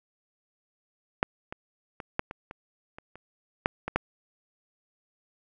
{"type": "clicks", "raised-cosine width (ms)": 0.5, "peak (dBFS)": [-7, -21, -22, -10, -22, -25, -27, -30, -7, -16, -8], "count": 11, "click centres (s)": [1.229, 1.525, 2.002, 2.194, 2.311, 2.511, 2.985, 3.156, 3.659, 3.88, 3.96], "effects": []}